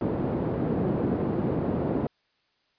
pink band-pass noise, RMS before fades -27 dBFS, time 0.01-2.07 s, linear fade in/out 2 ms, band 160 to 450 Hz, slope 12 dB/octave, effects white hiss -70 dBFS RMS until 2.78 s + resampled to 11025 Hz

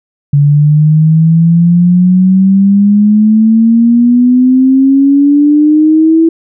sine exponential sweep, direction up, 142.1 to 329.6 Hz, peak -3 dBFS, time 0.33-6.29 s, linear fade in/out 5 ms, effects none

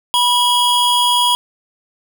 square tone pair together, 978 / 3293 Hz, B5 / G#7, -17 / -15 cents, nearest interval octave + major sixth, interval 2102 cents, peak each -15 dBFS, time 0.14-1.35 s, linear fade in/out 0 ms, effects none

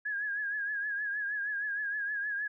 sine tone with vibrato, 1661.2 Hz, G#6, in tune, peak -31 dBFS, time 0.05-2.48 s, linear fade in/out 10 ms, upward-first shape triangle, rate 6.4 Hz, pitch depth 75 cents each way, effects none

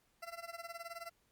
20% pulse tone with tremolo, 677 Hz, E5, 46 cents sharp, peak -37 dBFS, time 0.22-1.1 s, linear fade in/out 10 ms, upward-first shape sine, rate 19 Hz, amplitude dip 85%, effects pink hiss -75 dBFS RMS until 1.31 s + Opus 48 kbps

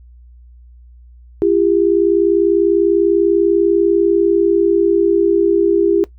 sine tone pair together, 339.9 / 400 Hz, F4 / G4, -47 / +35 cents, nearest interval minor third, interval 282 cents, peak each -13 dBFS, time 1.42-6.04 s, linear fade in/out 0 ms, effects noise-tail reverb RT60 0.1 s tail -18 dB re dry + added 60 Hz sine -39 dBFS peak until 6.18 s

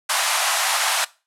pink band-pass noise, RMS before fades -21 dBFS, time 0.09-1.05 s, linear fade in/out 10 ms, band 680 to 12000 Hz, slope 48 dB/octave, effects noise-tail reverb RT60 0.3 s tail -20 dB re dry

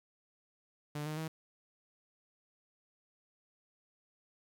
sawtooth tone with pitch steps, 148.4 / 153.72 / 159.24 Hz, D3 / D#3 / D#3, +18 / -21 / +40 cents, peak -33 dBFS, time 0.95-1.28 s, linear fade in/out 5 ms, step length 110 ms, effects 12-bit

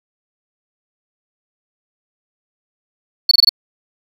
sine tone bursts, 4435 Hz, C#8, in tune, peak -4 dBFS, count 5, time 3.29-3.493 s, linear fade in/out 5 ms, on 23 ms, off 22 ms, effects tanh soft clip ceiling -4 dBFS + 7-bit

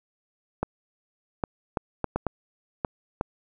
clicks, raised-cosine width 1 ms, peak -11 dBFS, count 8, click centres 0.63 / 1.438 / 1.772 / 2.043 / 2.16 / 2.267 / 2.848 / 3.211 s, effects none

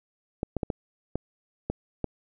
clicks, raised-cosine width 2 ms, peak -14 dBFS, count 7, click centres 0.431 / 0.567 / 0.632 / 0.702 / 1.156 / 1.7 / 2.043 s, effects none

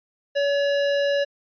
square tone, 567 Hz, C#5, 39 cents sharp, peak -20 dBFS, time 0.35-1.25 s, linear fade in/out 20 ms, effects resampled to 11025 Hz

